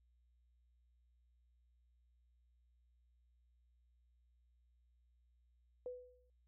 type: tone with exponential decay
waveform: sine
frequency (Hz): 497.9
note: B4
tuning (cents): +14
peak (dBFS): -40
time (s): 5.86-6.3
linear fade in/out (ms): 1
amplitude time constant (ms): 95
effects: added 60 Hz sine -70 dBFS peak until 6.47 s